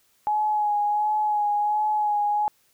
sine tone with vibrato, 839 Hz, G#5, 17 cents sharp, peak -20 dBFS, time 0.27-2.48 s, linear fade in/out 0 ms, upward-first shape sine, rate 1.4 Hz, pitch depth 25 cents each way, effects white hiss -64 dBFS RMS until 2.73 s

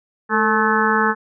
harmonic tone with a mistuned harmonic, 216 Hz, A3, 32 cents flat, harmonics 1 / 2 / 4 / 5 / 6 / 7 / 8, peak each -22 / -22 / -22 / -22 / -22 / -22 / -22 dBFS, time 0.29-1.15 s, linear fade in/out 50 ms, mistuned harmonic 2, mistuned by +54 cents, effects none

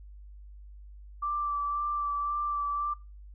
sine tone with vibrato, 1169 Hz, D6, 8 cents flat, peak -28 dBFS, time 1.22-2.94 s, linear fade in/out 10 ms, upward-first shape sine, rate 1.9 Hz, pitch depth 17 cents each way, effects noise-tail reverb RT60 0.3 s tail -22 dB re dry + added 50 Hz sine -45 dBFS peak until 3.34 s

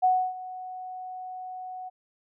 sine tone with ADSR envelope, 740 Hz, F#5, in tune, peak -17 dBFS, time 0.02-1.9 s, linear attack 23 ms, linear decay 290 ms, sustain -18 dB, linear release 22 ms, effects none

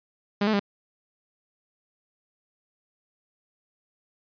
sawtooth tone with pitch steps, 203.2 / 217.4 / 201 Hz, G#3 / A3 / G3, -38 / -21 / +44 cents, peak -17 dBFS, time 0.41-0.596 s, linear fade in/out 5 ms, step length 62 ms, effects resampled to 11025 Hz

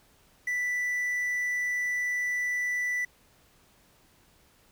triangle tone with quantisation, 1975.5 Hz, B6, in tune, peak -25 dBFS, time 0.47-3.05 s, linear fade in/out 5 ms, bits 9, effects pink hiss -62 dBFS RMS until 4.71 s

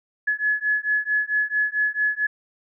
sine beating tone pair, 1700 / 1704.5 Hz, G#6 / G#6, +40 / +45 cents, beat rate 4.5 Hz, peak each -23 dBFS, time 0.27-2.27 s, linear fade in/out 10 ms, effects none

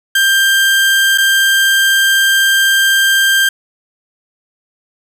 30% pulse tone with dropouts, 1584 Hz, G6, 18 cents sharp, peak -6 dBFS, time 0.15-3.49 s, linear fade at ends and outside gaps 5 ms, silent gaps 1.177-1.182 s, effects 8-bit

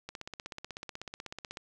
click train, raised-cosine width 0.2 ms, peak -23 dBFS, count 25, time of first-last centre 0.09-1.571 s, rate 16.2 Hz, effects none

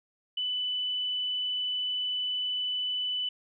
sine tone, 2991 Hz, F#7, 18 cents sharp, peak -28 dBFS, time 0.37-3.29 s, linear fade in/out 5 ms, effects none

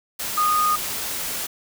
sine tone in noise, 1232 Hz, D#6, 17 cents flat, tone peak -17 dBFS, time 0.37-0.76 s, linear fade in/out 10 ms, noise white, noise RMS -28 dBFS, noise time 0.19-1.47 s, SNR +8 dB, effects none

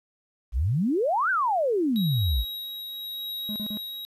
sine exponential two-way sweep, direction up then down, 51.3 to 1588 to 51.3 Hz, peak -21 dBFS, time 0.52-2.45 s, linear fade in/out 50 ms, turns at 1.3 s
square tone with tremolo, 3824 Hz, A#7, 43 cents sharp, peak -31 dBFS, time 1.96-4.05 s, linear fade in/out 0 ms, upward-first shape sine, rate 0.84 Hz, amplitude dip 35%
triangle tone bursts, 210.6 Hz, G#3, 24 cents sharp, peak -29 dBFS, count 3, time 3.49-3.772 s, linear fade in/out 0 ms, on 68 ms, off 39 ms
effects resampled to 32000 Hz + 10-bit

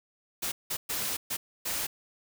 white noise bursts at uneven times, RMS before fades -32 dBFS, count 5, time 0.42-0.52 / 0.7-0.77 / 0.89-1.17 / 1.3-1.37 / 1.65-1.87 s, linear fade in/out 10 ms, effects none

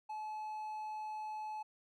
triangle tone, 859 Hz, A5, 42 cents flat, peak -38 dBFS, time 0.09-1.63 s, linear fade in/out 10 ms, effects none

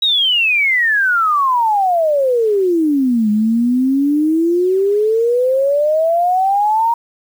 sine exponential two-way sweep, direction down then up, 3869 to 207.7 to 943 Hz, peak -11 dBFS, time 0.02-6.94 s, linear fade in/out 5 ms, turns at 3.3 s, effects 7-bit

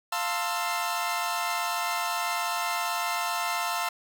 sawtooth chord, F major seventh, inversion none, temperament equal with one note detuned, 698.5 / 894.9 / 1046.5 / 1318.5 Hz, F5 / A5 / C6 / E6, 0 / +29 / 0 / 0 cents, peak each -29 dBFS, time 0.12-3.89 s, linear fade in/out 5 ms, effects none

